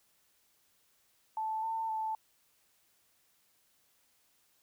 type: tone with pitch steps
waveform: sine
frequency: 877 / 896 / 878 Hz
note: A5 / A5 / A5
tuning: -6 / +31 / -4 cents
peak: -32 dBFS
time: 1.37-2.15 s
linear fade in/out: 2 ms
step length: 260 ms
effects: white hiss -71 dBFS RMS until 4.62 s